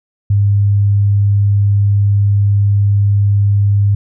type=tone; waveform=sine; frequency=101.2 Hz; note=G#2; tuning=44 cents flat; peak=-8 dBFS; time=0.3-3.95 s; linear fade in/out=5 ms; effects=none